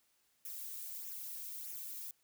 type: noise with flanger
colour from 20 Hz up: violet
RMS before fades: -45 dBFS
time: 0.45-2.11 s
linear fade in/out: 2 ms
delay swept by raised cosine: 0.22 to 2.02 ms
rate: 1.6 Hz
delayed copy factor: -0.6
effects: white hiss -75 dBFS RMS until 2.23 s